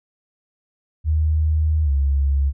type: tone with pitch glide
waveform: sine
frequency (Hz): 77.78 to 69.29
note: D#2 to C#2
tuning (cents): 0 to 0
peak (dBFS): -15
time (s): 1.04-2.53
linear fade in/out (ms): 50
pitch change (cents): -200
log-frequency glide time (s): 1.84-1.9
effects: none